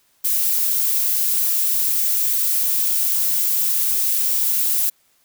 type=noise; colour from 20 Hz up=violet; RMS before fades=-19 dBFS; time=0.24-4.9 s; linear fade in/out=10 ms; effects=white hiss -61 dBFS RMS until 5.24 s